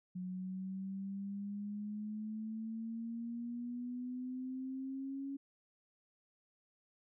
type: exponential sweep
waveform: sine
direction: up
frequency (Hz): 181.6 to 277.2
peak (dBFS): -39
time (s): 0.15-5.37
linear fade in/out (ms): 10
effects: none